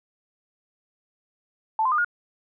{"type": "tone with pitch steps", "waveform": "sine", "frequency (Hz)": [880, 1034.5, 1216.1, 1429.6], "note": ["A5", "C6", "D#6", "F6"], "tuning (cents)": [0, -20, -40, 40], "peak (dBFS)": -19, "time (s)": [1.79, 2.046], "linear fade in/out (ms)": 2, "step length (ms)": 64, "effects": []}